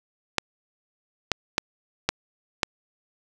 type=clicks; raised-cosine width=0.2 ms; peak=-3 dBFS; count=5; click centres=0.383 / 1.317 / 1.581 / 2.09 / 2.632 s; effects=7-bit